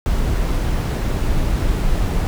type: noise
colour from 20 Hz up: brown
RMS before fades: -18 dBFS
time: 0.06-2.27 s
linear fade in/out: 0 ms
effects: none